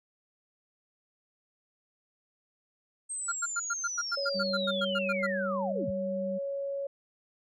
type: linear sweep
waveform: sine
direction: down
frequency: 8410 to 51.91 Hz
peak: -33 dBFS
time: 3.09-5.91 s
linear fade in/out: 20 ms
type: tone bursts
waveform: triangle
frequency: 1396.9 Hz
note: F6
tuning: in tune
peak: -26 dBFS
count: 15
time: 3.28-5.268 s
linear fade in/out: 10 ms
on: 42 ms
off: 97 ms
type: tone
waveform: sine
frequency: 556 Hz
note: C#5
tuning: 5 cents sharp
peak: -31 dBFS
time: 4.17-6.87 s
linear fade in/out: 5 ms
type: tone with pitch glide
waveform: sine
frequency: 195.8 to 194.34 Hz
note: G3 to G3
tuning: -2 to -15 cents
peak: -34 dBFS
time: 4.34-6.39 s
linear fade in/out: 20 ms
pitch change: -13 cents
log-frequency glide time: 5.4-5.9 s
effects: none